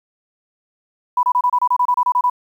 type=tone bursts; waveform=sine; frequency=987.8 Hz; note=B5; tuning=in tune; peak=-12 dBFS; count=13; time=1.17-2.299 s; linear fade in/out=5 ms; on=61 ms; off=28 ms; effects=8-bit